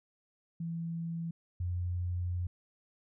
sine tone pair in turn, 166.7 / 88.77 Hz, E3 / F2, +20 / +29 cents, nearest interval major seventh, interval 1091 cents, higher first, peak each -34 / -31 dBFS, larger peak second, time 0.6-1.31 / 1.6-2.47 s, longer second, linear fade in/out 5 ms, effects none

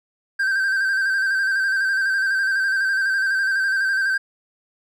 triangle tone with vibrato, 1568 Hz, G6, in tune, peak -16 dBFS, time 0.39-4.18 s, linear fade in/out 10 ms, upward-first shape square, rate 12 Hz, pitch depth 35 cents each way, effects none

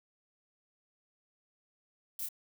violet noise with echo, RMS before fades -39 dBFS, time 2.19-2.26 s, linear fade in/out 2 ms, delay 28 ms, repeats 1, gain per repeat -2 dB, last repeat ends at 2.288 s, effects none

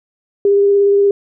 sine tone with vibrato, 401.5 Hz, G4, 41 cents sharp, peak -8 dBFS, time 0.45-1.11 s, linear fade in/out 2 ms, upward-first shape square, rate 17 Hz, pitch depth 9 cents each way, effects none

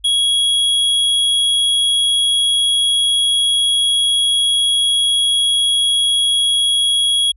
square tone, 3322 Hz, G#7, in tune, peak -13 dBFS, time 0.04-7.32 s, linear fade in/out 10 ms, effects added 50 Hz sine -46 dBFS peak until 7.36 s + resampled to 24000 Hz

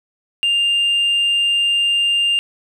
triangle tone with tanh clipping, 2800 Hz, F7, 4 cents sharp, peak -14 dBFS, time 0.43-2.39 s, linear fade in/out 0 ms, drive 6 dB, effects none

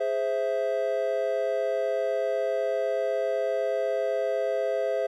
triangle chord, Ab augmented, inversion none, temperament equal, 415.3 / 523.3 / 659.3 Hz, Ab4 / C5 / E5, 0 / 0 / 0 cents, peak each -29 / -26 / -26 dBFS, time 0-5.07 s, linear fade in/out 10 ms, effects none

